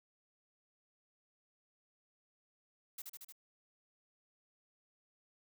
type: noise with echo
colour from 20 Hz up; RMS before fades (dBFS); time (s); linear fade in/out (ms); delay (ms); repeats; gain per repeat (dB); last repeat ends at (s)
blue; -45; 2.98-3.02; 5; 76; 4; -2; 3.324
effects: none